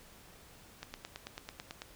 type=click train; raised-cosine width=0.2 ms; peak=-24 dBFS; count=10; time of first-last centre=0.83-1.819 s; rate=9.1 Hz; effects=pink hiss -57 dBFS RMS until 1.95 s